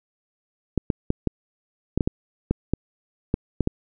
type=clicks; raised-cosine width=3 ms; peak=-7 dBFS; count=12; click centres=0.777 / 0.902 / 1.104 / 1.273 / 1.976 / 2.008 / 2.075 / 2.51 / 2.736 / 3.341 / 3.607 / 3.674 s; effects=none